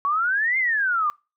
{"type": "exponential two-way sweep", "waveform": "sine", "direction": "up then down", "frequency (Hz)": [1106, 2130, 1168], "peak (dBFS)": -19, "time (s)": [0.05, 1.1], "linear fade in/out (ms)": 0, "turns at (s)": 0.58, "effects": ["noise-tail reverb RT60 0.3 s tail -26 dB re dry"]}